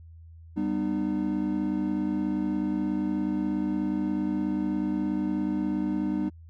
triangle chord, G augmented, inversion none, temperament equal with one note detuned, 196 / 246.9 / 303.7 Hz, G3 / B3 / D#4, 0 / 0 / -42 cents, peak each -28 / -30 / -26 dBFS, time 0.56-6.3 s, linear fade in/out 20 ms, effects added 82 Hz sine -45 dBFS peak until 6.49 s

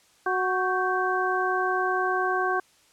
harmonic tone with a mistuned harmonic, 370 Hz, F#4, in tune, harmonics 1 / 2 / 3 / 4, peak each -28 / -28 / -28 / -28 dBFS, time 0.26-2.6 s, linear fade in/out 5 ms, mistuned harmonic 4, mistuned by +85 cents, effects white hiss -60 dBFS RMS until 2.92 s + low-pass 9000 Hz 12 dB/octave

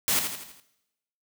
white noise with echo, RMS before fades -24 dBFS, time 0.08-0.19 s, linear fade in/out 0 ms, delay 82 ms, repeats 5, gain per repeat -6 dB, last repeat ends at 0.6 s, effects noise-tail reverb RT60 0.9 s tail -17 dB re dry

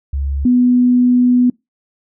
sine tone pair in turn, 69.4 / 247.3 Hz, C#2 / B3, +3 / +3 cents, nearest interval octave + minor seventh, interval 2200 cents, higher second, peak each -16 / -8 dBFS, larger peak second, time 0.13-0.45 / 0.45-1.5 s, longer second, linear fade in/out 5 ms, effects noise-tail reverb RT60 0.2 s tail -25 dB re dry

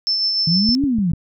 sine tone with tremolo, 5300 Hz, E8, 9 cents sharp, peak -15 dBFS, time 0.07-0.75 s, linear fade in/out 0 ms, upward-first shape sine, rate 6.7 Hz, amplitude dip 30%
sine exponential two-way sweep, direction up then down, 157.9 to 293.7 to 157.9 Hz, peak -15 dBFS, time 0.47-1.12 s, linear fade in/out 5 ms, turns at 0.84 s
click train, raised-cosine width 5 ms, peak -14 dBFS, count 4, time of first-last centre 0.69-1.135 s, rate 6.74 Hz
effects none

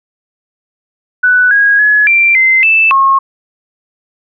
sine tone with pitch steps, 1489 / 1645 / 1694 / 2359 / 2070 / 2640 / 1084 Hz, F#6 / G#6 / G#6 / D7 / C7 / E7 / C#6, +11 / -17 / +34 / +7 / -19 / +2 / -39 cents, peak -5 dBFS, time 1.23-3.19 s, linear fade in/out 10 ms, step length 280 ms, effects none

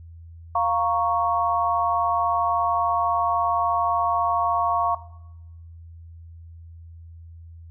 sine chord, Bb minor, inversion second, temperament equal, 698.5 / 932.3 / 1108.7 Hz, F5 / Bb5 / Db6, 0 / 0 / 0 cents, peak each -23 / -25 / -22 dBFS, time 0.55-4.95 s, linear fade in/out 5 ms, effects noise-tail reverb RT60 0.9 s tail -17 dB re dry + added 83 Hz sine -40 dBFS peak until 7.7 s

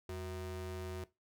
square ring-modulated tone, 141.6 Hz, C#3, 37 cents sharp, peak -38 dBFS, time 0.09-1.04 s, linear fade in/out 2 ms, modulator 227 Hz, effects noise-tail reverb RT60 0.2 s tail -17 dB re dry

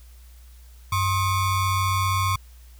square ring-modulated tone, 581 Hz, D5, 19 cents flat, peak -18 dBFS, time 0.92-2.36 s, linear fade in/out 5 ms, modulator 486 Hz, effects added 60 Hz sine -44 dBFS peak until 2.79 s + white hiss -57 dBFS RMS until 2.79 s

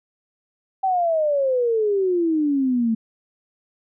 sine exponential sweep, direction down, 778 to 220.1 Hz, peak -17 dBFS, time 0.83-2.95 s, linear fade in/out 10 ms, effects none

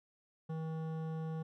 triangle tone with hard clipping, 160 Hz, D#3, 49 cents sharp, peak -39 dBFS, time 0.49-1.43 s, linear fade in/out 10 ms, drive 17 dB, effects none

